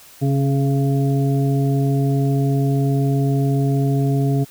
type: harmonic tone with a mistuned harmonic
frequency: 137.5 Hz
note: C#3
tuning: 14 cents flat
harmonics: 1 / 2 / 3 / 5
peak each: -16 / -22 / -26 / -30 dBFS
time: 0.21-4.45 s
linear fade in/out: 20 ms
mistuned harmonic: 3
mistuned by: +23 cents
effects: white hiss -45 dBFS RMS until 4.5 s